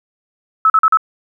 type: tone bursts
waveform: sine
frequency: 1300 Hz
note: E6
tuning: 24 cents flat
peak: -7 dBFS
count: 4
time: 0.65-0.972 s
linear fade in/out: 2 ms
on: 49 ms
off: 42 ms
effects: 8-bit